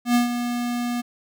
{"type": "tone with ADSR envelope", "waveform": "square", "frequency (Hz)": 241.4, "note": "B3", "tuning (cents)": -39, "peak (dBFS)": -15, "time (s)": [0.05, 1.02], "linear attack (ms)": 98, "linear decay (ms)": 130, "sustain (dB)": -9, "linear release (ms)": 19, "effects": []}